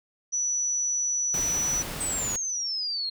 sine tone, 5920 Hz, F#8, in tune, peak -24 dBFS, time 0.32-1.83 s, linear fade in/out 20 ms
pink noise, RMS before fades -35 dBFS, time 1.34-2.36 s, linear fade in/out 0 ms
sine exponential sweep, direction down, 8280 to 4186 Hz, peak -27 dBFS, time 2-3.1 s, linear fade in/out 10 ms
effects none

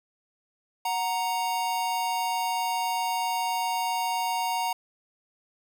square tone pair together, 740 / 932.3 Hz, F#5 / A#5, 0 / 0 cents, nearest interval major third, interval 400 cents, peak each -31 / -28 dBFS, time 0.85-4.73 s, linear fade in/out 5 ms, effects none

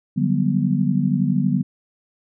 sine chord, G major seventh, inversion second, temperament just, 147 / 183.75 / 196 / 245 Hz, D3 / F#3 / G3 / B3, +2 / -12 / 0 / -14 cents, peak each -22 dBFS, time 0.16-1.63 s, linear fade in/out 20 ms, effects none

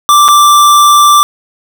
square tone with dropouts, 1174.7 Hz, D6, in tune, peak -3 dBFS, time 0.09-1.23 s, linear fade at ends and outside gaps 0 ms, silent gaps 0.281-0.286 s, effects 7-bit

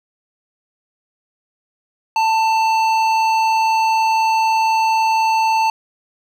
sine tone with hard clipping, 889 Hz, A5, 18 cents sharp, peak -15 dBFS, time 2.16-5.7 s, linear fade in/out 2 ms, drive 11 dB, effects none

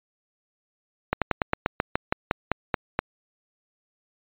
slowing click train, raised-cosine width 0.5 ms, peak -6 dBFS, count 13, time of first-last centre 1.13-2.99 s, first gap 87 ms, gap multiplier 1.1, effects resampled to 8000 Hz

